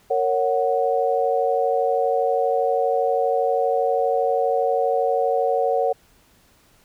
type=chord; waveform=sine; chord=F# major; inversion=first; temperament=just; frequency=462.5 / 555 / 740 Hz; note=A#4 / C#5 / F#5; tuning=-14 / +2 / 0 cents; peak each=-22 dBFS; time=0.1-5.93 s; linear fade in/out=10 ms; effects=pink hiss -57 dBFS RMS until 6.84 s